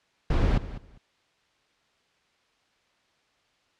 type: noise with echo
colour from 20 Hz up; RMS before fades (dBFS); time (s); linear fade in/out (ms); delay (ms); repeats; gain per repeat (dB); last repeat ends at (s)
brown; -22; 0.3-0.58; 5; 200; 2; -15; 0.98
effects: white hiss -67 dBFS RMS until 3.79 s + low-pass 4000 Hz 12 dB/octave